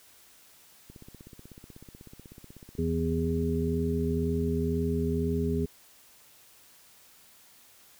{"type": "click train", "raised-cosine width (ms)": 3, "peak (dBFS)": -34, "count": 59, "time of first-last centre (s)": [0.9, 4.48], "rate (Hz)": 16.2}
{"type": "harmonic tone", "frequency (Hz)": 82, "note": "E2", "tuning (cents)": -9, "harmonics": [1, 2, 3, 5], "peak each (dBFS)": [-31, -31, -31, -31], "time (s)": [2.78, 5.66], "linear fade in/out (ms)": 10}
{"effects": ["white hiss -57 dBFS RMS until 7.99 s"]}